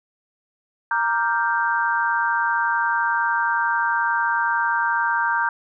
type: chord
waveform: sine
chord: G minor seventh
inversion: first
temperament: equal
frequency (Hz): 932.3 / 1174.7 / 1396.9 / 1568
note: Bb5 / D6 / F6 / G6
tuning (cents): 0 / 0 / 0 / 0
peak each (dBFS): -22 / -27 / -28 / -22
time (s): 0.91-5.49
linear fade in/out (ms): 2
effects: none